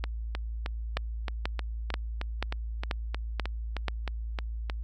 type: two click trains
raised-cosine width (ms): 0.3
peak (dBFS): -17 / -13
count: 16 / 7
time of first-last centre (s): 0.04-4.698 / 0.97-3.883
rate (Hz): 3.22 / 2.06
effects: added 56 Hz sine -32 dBFS peak until 4.83 s